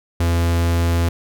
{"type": "tone", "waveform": "45% pulse", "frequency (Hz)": 84.8, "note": "E2", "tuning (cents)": 50, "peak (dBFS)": -15, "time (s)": [0.2, 1.09], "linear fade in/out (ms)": 5, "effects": []}